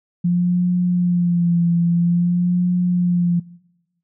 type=tone with vibrato; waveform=sine; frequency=174.61 Hz; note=F3; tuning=in tune; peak=-14 dBFS; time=0.24-3.4 s; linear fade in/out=10 ms; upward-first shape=sine; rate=0.5 Hz; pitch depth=40 cents each way; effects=noise-tail reverb RT60 1.0 s tail -23 dB re dry